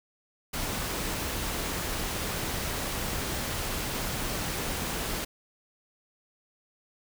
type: noise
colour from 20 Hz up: pink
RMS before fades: -32 dBFS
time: 0.53-5.25 s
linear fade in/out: 10 ms
effects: none